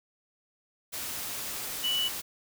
sine tone in noise, 2960 Hz, F#7, in tune, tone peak -26 dBFS, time 1.83-2.09 s, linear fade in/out 20 ms, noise white, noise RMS -36 dBFS, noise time 0.92-2.22 s, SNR +7 dB, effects none

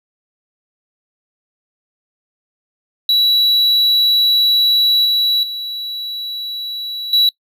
triangle tone with level steps, 3921 Hz, B7, 13 cents flat, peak -9 / -11 / -21 / -8 dBFS, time 3.09-7.29 s, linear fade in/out 2 ms, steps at 5.05 / 5.43 / 7.13 s, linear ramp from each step 2 ms, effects noise-tail reverb RT60 0.1 s tail -22 dB re dry

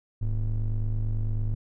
triangle ring-modulated tone, 65.3 Hz, C2, 3 cents flat, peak -19 dBFS, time 0.21-1.55 s, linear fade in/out 10 ms, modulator 40.8 Hz, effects none

